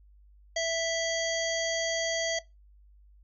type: harmonic tone with a mistuned harmonic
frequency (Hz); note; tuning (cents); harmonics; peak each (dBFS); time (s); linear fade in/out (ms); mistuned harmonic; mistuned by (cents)
660; E5; +2; 1 / 3 / 5 / 7 / 9 / 10; -29 / -34 / -36 / -37 / -39 / -39; 0.56-2.39; 5; 5; -25
effects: noise-tail reverb RT60 0.2 s tail -19 dB re dry + added 50 Hz sine -54 dBFS peak until 3.23 s